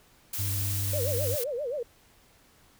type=noise; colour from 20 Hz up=blue; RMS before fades=-33 dBFS; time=0.33-1.44 s; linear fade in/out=5 ms
type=tone; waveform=triangle; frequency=98 Hz; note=G2; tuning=in tune; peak=-27 dBFS; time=0.38-1.36 s; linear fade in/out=20 ms
type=tone with vibrato; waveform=sine; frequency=533 Hz; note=C5; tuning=32 cents sharp; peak=-29 dBFS; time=0.93-1.83 s; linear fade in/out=5 ms; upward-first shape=sine; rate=7.6 Hz; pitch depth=230 cents each way
effects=pink hiss -60 dBFS RMS until 2.79 s